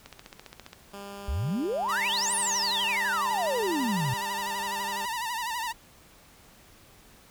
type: click train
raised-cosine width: 0.2 ms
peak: -25 dBFS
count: 11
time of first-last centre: 0.06-0.731 s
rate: 14.9 Hz
type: tone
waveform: 10% pulse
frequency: 200 Hz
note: G3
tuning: 35 cents sharp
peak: -31 dBFS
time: 0.93-5.06 s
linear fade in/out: 10 ms
type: exponential two-way sweep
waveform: sine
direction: up then down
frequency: 58.27 to 9870 to 118.4 Hz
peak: -26 dBFS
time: 1.28-4.14 s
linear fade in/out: 5 ms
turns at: 2.35 s
type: tone with vibrato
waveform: sawtooth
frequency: 937 Hz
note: A#5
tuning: 9 cents sharp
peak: -26 dBFS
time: 1.88-5.73 s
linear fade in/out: 20 ms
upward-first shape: sine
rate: 12 Hz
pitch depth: 98 cents each way
effects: pink hiss -55 dBFS RMS until 7.3 s